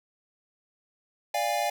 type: chord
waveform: square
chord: D diminished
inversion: none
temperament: equal with one note detuned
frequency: 587.3 / 698.5 / 817.3 Hz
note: D5 / F5 / Ab5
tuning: 0 / 0 / -28 cents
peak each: -32 / -30 / -30 dBFS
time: 1.34-1.7 s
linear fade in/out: 5 ms
effects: none